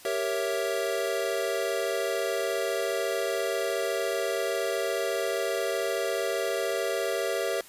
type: chord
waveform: square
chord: G diminished seventh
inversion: none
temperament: equal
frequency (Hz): 392 / 466.2 / 554.4 / 659.3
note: G4 / Bb4 / Db5 / Fb5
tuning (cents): 0 / 0 / 0 / 0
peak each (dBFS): -33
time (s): 0.05-7.61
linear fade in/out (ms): 2
effects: white hiss -50 dBFS RMS until 7.68 s + resampled to 32000 Hz